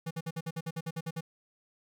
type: tone bursts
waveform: square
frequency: 163.9 Hz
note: E3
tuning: 10 cents flat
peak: -34 dBFS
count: 12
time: 0.06-1.209 s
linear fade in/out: 10 ms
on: 49 ms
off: 51 ms
effects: none

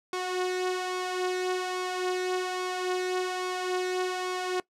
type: tone with flanger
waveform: sawtooth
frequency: 366.5 Hz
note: F#4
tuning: 16 cents flat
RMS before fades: -30 dBFS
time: 0.13-4.6 s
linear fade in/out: 2 ms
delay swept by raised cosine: 0.86 to 3.26 ms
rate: 1.2 Hz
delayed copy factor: +0.5
effects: noise-tail reverb RT60 0.1 s tail -21 dB re dry + low-pass 8000 Hz 12 dB/octave

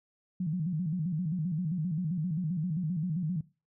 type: tone with vibrato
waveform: sine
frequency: 167.6 Hz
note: E3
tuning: 29 cents sharp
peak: -28 dBFS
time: 0.4-3.41 s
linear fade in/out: 5 ms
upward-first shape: square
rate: 7.6 Hz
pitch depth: 150 cents each way
effects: noise-tail reverb RT60 0.3 s tail -19 dB re dry

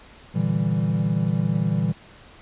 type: chord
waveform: triangle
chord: E half-diminished seventh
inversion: second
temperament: equal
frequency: 116.54 / 146.83 / 164.81 / 196 Hz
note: Bb2 / D3 / E3 / G3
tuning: 0 / 0 / 0 / 0 cents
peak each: -24 / -25 / -21 / -24 dBFS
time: 0.34-1.93 s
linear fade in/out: 20 ms
effects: pink hiss -48 dBFS RMS until 2.41 s + resampled to 8000 Hz

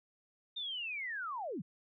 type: linear sweep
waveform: sine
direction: down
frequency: 3673 to 130.81 Hz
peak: -37 dBFS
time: 0.56-1.62 s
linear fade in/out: 10 ms
effects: none

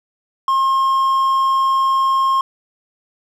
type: tone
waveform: triangle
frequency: 1070 Hz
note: C6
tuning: 38 cents sharp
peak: -11 dBFS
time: 0.48-2.41 s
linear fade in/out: 2 ms
effects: none

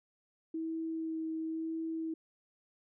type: tone with vibrato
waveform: sine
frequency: 322.4 Hz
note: E4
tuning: 38 cents flat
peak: -34 dBFS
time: 0.54-2.14 s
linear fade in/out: 5 ms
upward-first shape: sine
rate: 0.97 Hz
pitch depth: 12 cents each way
effects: none

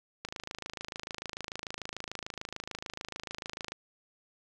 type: click train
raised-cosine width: 0.2 ms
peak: -20 dBFS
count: 94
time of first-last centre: 0.25-3.72 s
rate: 26.8 Hz
effects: none

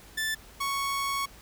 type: tone pair in turn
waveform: sawtooth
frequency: 1760 / 1108.7 Hz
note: A6 / C#6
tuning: 0 / 0 cents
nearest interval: minor sixth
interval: 800 cents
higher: first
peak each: -24 dBFS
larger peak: neither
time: 0.17-0.35 / 0.6-1.26 s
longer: second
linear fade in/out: 10 ms
effects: added 50 Hz sine -55 dBFS peak until 1.41 s + pink hiss -52 dBFS RMS until 1.41 s

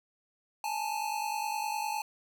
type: tone pair together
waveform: square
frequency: 838.2 / 888 Hz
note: G#5 / A5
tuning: +16 / +16 cents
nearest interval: minor second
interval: 100 cents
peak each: -35 / -35 dBFS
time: 0.64-2.02 s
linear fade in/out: 2 ms
effects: none

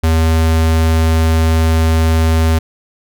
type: tone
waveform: square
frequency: 80.8 Hz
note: E2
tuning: 34 cents flat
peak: -10 dBFS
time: 0.03-2.59 s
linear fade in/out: 10 ms
effects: none

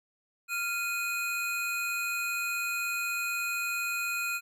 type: tone pair together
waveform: square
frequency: 1391.3 / 2489 Hz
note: F6 / D#7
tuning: -7 / 0 cents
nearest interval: minor seventh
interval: 1007 cents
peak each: -35 / -32 dBFS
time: 0.48-4.41 s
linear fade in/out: 50 ms
effects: none

